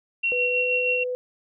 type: tone with tremolo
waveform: sine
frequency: 2734 Hz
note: F7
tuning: 37 cents flat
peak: -20 dBFS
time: 0.23-1.04 s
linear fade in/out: 10 ms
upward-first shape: sine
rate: 6.3 Hz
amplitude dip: 35%
type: tone with pitch glide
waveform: sine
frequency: 493.9 to 499.4 Hz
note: B4 to B4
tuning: 0 to +19 cents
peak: -25 dBFS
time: 0.32-1.15 s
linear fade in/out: 0 ms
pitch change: +19 cents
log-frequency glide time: 0.45-0.62 s
effects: none